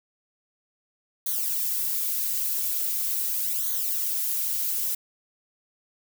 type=noise with flanger; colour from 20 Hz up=violet; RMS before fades=-27 dBFS; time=1.26-4.95 s; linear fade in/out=5 ms; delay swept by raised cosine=0.38 to 5.78 ms; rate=0.41 Hz; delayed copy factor=-0.9; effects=none

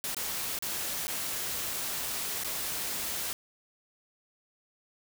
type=noise with dropouts; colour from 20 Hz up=white; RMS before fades=-34 dBFS; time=0.04-3.33 s; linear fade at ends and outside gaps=0 ms; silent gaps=0.146-0.167 / 0.588-0.624 / 1.07-1.08 / 2.436-2.445 s; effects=none

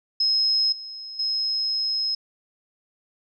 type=tone with level steps; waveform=sine; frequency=5140 Hz; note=E8; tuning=45 cents flat; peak=-18 / -34 / -22 dBFS; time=0.2-2.15 s; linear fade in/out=5 ms; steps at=0.72 / 1.19 s; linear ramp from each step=5 ms; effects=none

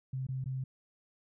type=tone with dropouts; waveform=sine; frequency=131.2 Hz; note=C3; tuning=5 cents sharp; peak=-33 dBFS; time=0.13-0.64 s; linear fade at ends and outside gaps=5 ms; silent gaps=0.268-0.287 / 0.442-0.458 s; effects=none

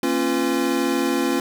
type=tone cluster; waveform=square; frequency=231.7 / 272.5 / 346.2 / 498.8 Hz; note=A#3 / C#4 / F4 / B4; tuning=-10 / -29 / -15 / +17 cents; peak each=-28 / -23 / -24 / -30 dBFS; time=0.03-1.4 s; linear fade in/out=2 ms; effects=none

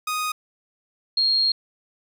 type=tone pair in turn; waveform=sawtooth / sine; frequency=1244.5 / 4247 Hz; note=D#6 / C8; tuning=0 / +25 cents; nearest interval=octave + major sixth; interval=2125 cents; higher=second; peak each=-20 / -17 dBFS; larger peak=second; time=0.07-0.32 / 1.17-1.52 s; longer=second; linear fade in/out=5 ms; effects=none

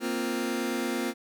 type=chord; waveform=sawtooth; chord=Bb suspended second; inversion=none; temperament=just; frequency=233.1 / 262.2 / 349.6 Hz; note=Bb3 / C4 / F4; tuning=0 / +4 / +2 cents; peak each=-28 dBFS; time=0-1.14 s; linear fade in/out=50 ms; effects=none

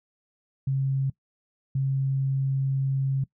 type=tone pair in turn; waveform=sine; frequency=135.2 / 135.2 Hz; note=C#3 / C#3; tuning=-43 / -43 cents; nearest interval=unison; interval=0 cents; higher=neither; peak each=-22 dBFS; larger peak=neither; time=0.67-1.1 / 1.75-3.24 s; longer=second; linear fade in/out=5 ms; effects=noise-tail reverb RT60 0.1 s tail -21 dB re dry

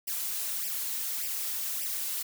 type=noise with flanger; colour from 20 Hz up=blue; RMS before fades=-33 dBFS; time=0.07-2.23 s; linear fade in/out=10 ms; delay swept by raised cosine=0.37 to 4.97 ms; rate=1.7 Hz; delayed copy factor=+0.9; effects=none

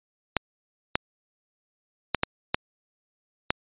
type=clicks; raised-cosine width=0.3 ms; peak=-5 dBFS; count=6; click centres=0.367 / 0.955 / 2.147 / 2.234 / 2.545 / 3.505 s; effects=resampled to 8000 Hz

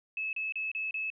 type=tone bursts; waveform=sine; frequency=2597 Hz; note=E7; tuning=26 cents flat; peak=-31 dBFS; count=5; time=0.17-1.102 s; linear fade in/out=2 ms; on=160 ms; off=33 ms; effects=none

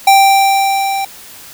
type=tone with level ramp; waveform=square; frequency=784 Hz; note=G5; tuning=in tune; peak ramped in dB=-4 to -16 dBFS; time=0.07-1.05 s; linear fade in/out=5 ms; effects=white hiss -35 dBFS RMS until 1.53 s

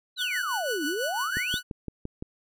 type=exponential two-way sweep; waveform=sine; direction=down then up; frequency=4186 to 277.2 to 4186 Hz; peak=-28 dBFS; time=0.16-1.6 s; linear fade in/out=50 ms; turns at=0.85 s
type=tone with tremolo; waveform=sawtooth; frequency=1480 Hz; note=F#6; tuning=in tune; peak=-24 dBFS; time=0.17-1.63 s; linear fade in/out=50 ms; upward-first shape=triangle; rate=6 Hz; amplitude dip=60%
type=click train; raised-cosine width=3 ms; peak=-21 dBFS; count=6; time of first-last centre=1.37-2.225 s; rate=5.85 Hz
effects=none

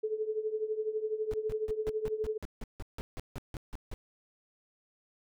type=tone with tremolo; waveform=sine; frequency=433.3 Hz; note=A4; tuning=27 cents flat; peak=-27 dBFS; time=0.03-2.38 s; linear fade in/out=10 ms; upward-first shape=triangle; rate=12 Hz; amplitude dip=85%
type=noise bursts; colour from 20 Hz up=brown; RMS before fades=-38 dBFS; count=15; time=1.31-3.94 s; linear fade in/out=0 ms; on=26 ms; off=160 ms
effects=none

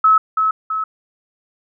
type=tone with echo; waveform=sine; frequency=1293 Hz; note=E6; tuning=34 cents flat; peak=-8 dBFS; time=0.04-0.18 s; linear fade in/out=5 ms; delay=330 ms; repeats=2; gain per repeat=-5 dB; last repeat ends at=0.84 s; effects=none

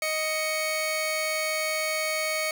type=tone pair together; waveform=sawtooth; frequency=625 / 2227 Hz; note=D#5 / C#7; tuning=+8 / +7 cents; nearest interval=octave + minor seventh; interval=2199 cents; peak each=-25 dBFS; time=0.02-2.51 s; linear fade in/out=2 ms; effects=none

